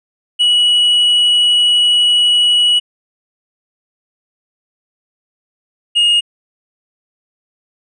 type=tone pair in turn; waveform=triangle; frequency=2928 / 2859 Hz; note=F#7 / F7; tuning=-19 / +40 cents; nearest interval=unison; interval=41 cents; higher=first; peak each=-7 dBFS; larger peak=neither; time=0.39-2.8 / 5.95-6.21 s; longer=first; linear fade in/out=20 ms; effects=resampled to 22050 Hz